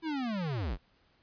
square linear sweep, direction down, 333.6 to 34.54 Hz, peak -32 dBFS, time 0.02-0.78 s, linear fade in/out 50 ms, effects pink hiss -68 dBFS RMS until 1.22 s + resampled to 11025 Hz

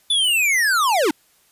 square linear sweep, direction down, 3520 to 266.8 Hz, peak -16 dBFS, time 0.1-1.11 s, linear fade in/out 5 ms, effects white hiss -58 dBFS RMS until 1.51 s + resampled to 32000 Hz

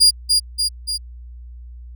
35% pulse tone with echo, 4835 Hz, D8, 50 cents sharp, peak -7 dBFS, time 0-0.11 s, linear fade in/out 20 ms, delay 290 ms, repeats 3, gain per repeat -4 dB, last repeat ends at 0.98 s, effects added 60 Hz sine -34 dBFS peak until 1.95 s

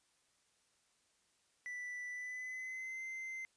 triangle tone with pitch glide, 1975.5 to 2074 Hz, B6 to C7, 0 to -16 cents, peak -40 dBFS, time 1.66-3.45 s, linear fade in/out 0 ms, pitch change +84 cents, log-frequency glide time 2.09-3.03 s, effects white hiss -75 dBFS RMS until 3.56 s + resampled to 22050 Hz

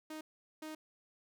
sawtooth tone bursts at uneven times, 311.1 Hz, D#4, in tune, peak -39 dBFS, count 2, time 0.1-0.21 / 0.62-0.75 s, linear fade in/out 5 ms, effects none

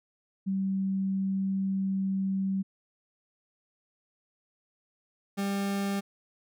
sine / 40% pulse tone pair in turn, 192.8 / 198.56 Hz, G3 / G3, -28 / +22 cents, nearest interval minor second, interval 50 cents, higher second, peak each -26 / -27 dBFS, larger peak first, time 0.46-2.63 / 5.37-6.01 s, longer first, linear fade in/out 20 ms, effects none

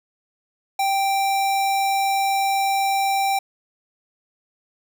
square tone, 784 Hz, G5, in tune, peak -19 dBFS, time 0.79-3.39 s, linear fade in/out 5 ms, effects none

